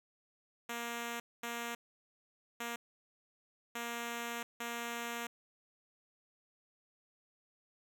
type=tone bursts at uneven times; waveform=5% pulse; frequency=235.5 Hz; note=A#3; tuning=18 cents sharp; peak=-27 dBFS; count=5; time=0.69-1.2 / 1.43-1.75 / 2.6-2.76 / 3.75-4.43 / 4.6-5.27 s; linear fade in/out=5 ms; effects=none

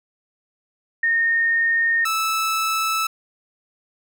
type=tone pair in turn; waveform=sine / sawtooth; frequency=1838 / 1311 Hz; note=A#6 / E6; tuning=-25 / -10 cents; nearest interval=tritone; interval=585 cents; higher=first; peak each=-16 dBFS; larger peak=neither; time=1.03-2.05 / 2.05-3.07 s; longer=neither; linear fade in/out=5 ms; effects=none

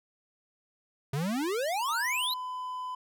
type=exponential sweep; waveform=square; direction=up; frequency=130.81 to 4186 Hz; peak=-29 dBFS; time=1.13-2.34 s; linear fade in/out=5 ms
type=tone with pitch glide; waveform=triangle; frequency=924 to 1007.6 Hz; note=A#5 to B5; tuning=-16 to +34 cents; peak=-32 dBFS; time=1.88-2.95 s; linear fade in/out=5 ms; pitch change=+150 cents; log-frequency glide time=1.99-2.05 s
effects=none

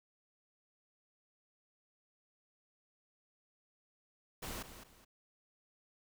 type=noise with echo; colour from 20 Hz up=pink; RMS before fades=-43 dBFS; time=4.42-4.63 s; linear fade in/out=10 ms; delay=210 ms; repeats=2; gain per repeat=-10 dB; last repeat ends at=5.05 s; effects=none

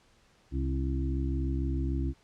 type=harmonic tone with a mistuned harmonic; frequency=66.7 Hz; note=C2; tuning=34 cents sharp; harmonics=1 / 2 / 3 / 4 / 5; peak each=-29 / -35 / -46 / -36 / -38 dBFS; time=0.51-2.14 s; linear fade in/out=50 ms; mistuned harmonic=4; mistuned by=+18 cents; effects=pink hiss -64 dBFS RMS until 2.23 s + low-pass 7000 Hz 12 dB/octave

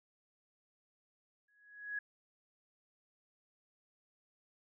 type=tone with exponential growth; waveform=sine; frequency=1672 Hz; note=G#6; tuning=11 cents sharp; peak=-34 dBFS; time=1.48-1.99 s; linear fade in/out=5 ms; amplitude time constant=110 ms; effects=none

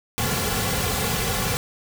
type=noise with comb filter; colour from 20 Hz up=pink; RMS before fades=-24 dBFS; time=0.18-1.57 s; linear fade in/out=0 ms; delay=3.2 ms; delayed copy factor=-0.75; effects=none

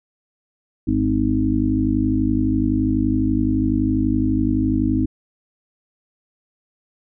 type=harmonic tone with a mistuned harmonic; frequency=51.91 Hz; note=G#1; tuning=in tune; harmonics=1 / 2 / 4 / 5 / 6; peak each=-25 / -24 / -26 / -20 / -21 dBFS; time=0.87-5.06 s; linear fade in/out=10 ms; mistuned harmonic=4; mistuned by=+23 cents; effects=none

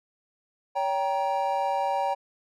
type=chord; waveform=triangle; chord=G diminished; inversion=second; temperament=just; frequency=564.5 / 784 / 940.8 Hz; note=Db5 / G5 / Bb5; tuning=+31 / 0 / +16 cents; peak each=-28 / -25 / -27 dBFS; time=0.75-2.15 s; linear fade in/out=20 ms; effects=none

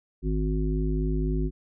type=harmonic tone; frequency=51.91 Hz; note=G#1; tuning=in tune; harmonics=1 / 3 / 5 / 7; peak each=-25 / -30 / -32 / -33 dBFS; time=0.22-1.51 s; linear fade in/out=50 ms; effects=none

